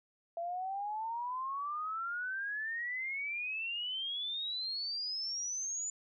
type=exponential sweep; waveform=sine; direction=up; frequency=670 to 7040 Hz; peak=-35 dBFS; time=0.37-5.9 s; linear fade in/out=2 ms; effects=none